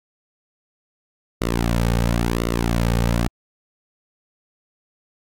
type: tone with flanger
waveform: sawtooth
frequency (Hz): 58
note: A#1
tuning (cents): -8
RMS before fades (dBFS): -20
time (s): 1.41-3.28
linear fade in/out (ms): 5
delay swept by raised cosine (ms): 1.2 to 3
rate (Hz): 0.96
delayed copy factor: -0.75
effects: AAC 64 kbps